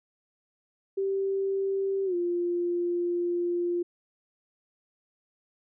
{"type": "tone with pitch glide", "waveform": "sine", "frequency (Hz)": [389.7, 349.2], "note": ["G4", "F4"], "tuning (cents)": [-10, 0], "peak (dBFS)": -25, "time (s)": [0.97, 3.83], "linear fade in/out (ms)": 10, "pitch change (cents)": -190, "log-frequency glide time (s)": [2.05, 2.15], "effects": []}